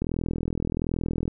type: click train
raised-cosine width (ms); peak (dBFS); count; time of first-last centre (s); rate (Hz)
3; -14; 53; 0.02-1.279; 41.3
effects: none